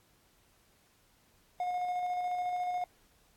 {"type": "tone with tremolo", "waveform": "triangle", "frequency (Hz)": 720, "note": "F#5", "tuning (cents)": -47, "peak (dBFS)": -28, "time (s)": [1.6, 2.84], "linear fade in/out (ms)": 2, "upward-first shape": "square", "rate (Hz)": 14, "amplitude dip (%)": 25, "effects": ["pink hiss -67 dBFS RMS until 3.36 s", "AAC 64 kbps"]}